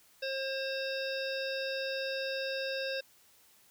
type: harmonic tone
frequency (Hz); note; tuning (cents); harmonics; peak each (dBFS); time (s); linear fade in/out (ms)
535; C5; +38; 1 / 3 / 5 / 7 / 9 / 10; -35 / -40 / -42 / -43 / -45 / -45; 0.22-3.01; 10
effects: white hiss -63 dBFS RMS until 3.7 s